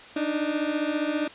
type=beating tone pair; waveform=30% pulse; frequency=293.7 / 308.7 Hz; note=D4 / D#4; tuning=0 / -14 cents; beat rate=15 Hz; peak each=-25 dBFS; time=0.16-1.28 s; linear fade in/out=5 ms; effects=white hiss -45 dBFS RMS until 1.34 s + resampled to 8000 Hz